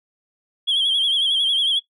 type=tone with vibrato; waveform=sine; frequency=3252 Hz; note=G#7; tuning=37 cents flat; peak=-14 dBFS; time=0.67-1.8 s; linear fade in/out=20 ms; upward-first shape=sine; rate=11 Hz; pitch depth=72 cents each way; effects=noise-tail reverb RT60 0.1 s tail -18 dB re dry + tanh soft clip ceiling -14 dBFS